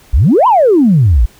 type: exponential two-way sweep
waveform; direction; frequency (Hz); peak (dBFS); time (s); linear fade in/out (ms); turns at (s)
sine; up then down; 49 to 1052 to 49; -4; 0.13-1.26; 10; 0.47
effects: tanh soft clip ceiling 0 dBFS + pink hiss -44 dBFS RMS until 1.39 s